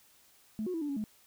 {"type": "tone with pitch steps", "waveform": "sine", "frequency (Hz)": [216.7, 364.5, 327.4, 292.5, 279.1, 213.7], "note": ["A3", "F#4", "E4", "D4", "C#4", "G#3"], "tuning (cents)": [-26, -26, -12, -7, 12, 50], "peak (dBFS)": -31, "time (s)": [0.59, 1.04], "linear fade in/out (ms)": 0, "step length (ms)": 75, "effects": ["tanh soft clip ceiling -27 dBFS", "white hiss -63 dBFS RMS until 1.26 s"]}